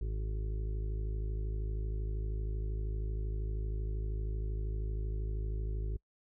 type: harmonic tone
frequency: 52.8 Hz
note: G#1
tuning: 29 cents sharp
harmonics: 1 / 2 / 3 / 5 / 6 / 7 / 8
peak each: -33 / -42 / -50 / -58 / -59 / -50 / -53 dBFS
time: 0.01-5.97 s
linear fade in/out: 5 ms
effects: noise-tail reverb RT60 0.1 s tail -25 dB re dry